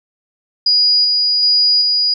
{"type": "tone with tremolo", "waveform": "sine", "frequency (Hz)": 4900, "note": "D#8", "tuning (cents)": -27, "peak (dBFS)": -9, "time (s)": [0.66, 2.14], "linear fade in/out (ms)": 5, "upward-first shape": "square", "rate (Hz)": 1.3, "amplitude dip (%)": 25, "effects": []}